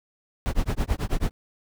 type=noise with tremolo; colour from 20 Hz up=brown; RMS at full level=-21 dBFS; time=0.46-1.31 s; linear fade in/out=0 ms; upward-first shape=sine; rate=9.2 Hz; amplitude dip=100%; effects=none